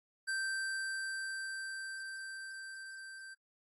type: tone with level ramp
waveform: square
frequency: 1563 Hz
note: G6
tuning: 6 cents flat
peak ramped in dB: -34 to -48 dBFS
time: 0.27-3.35 s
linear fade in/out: 20 ms
effects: AAC 32 kbps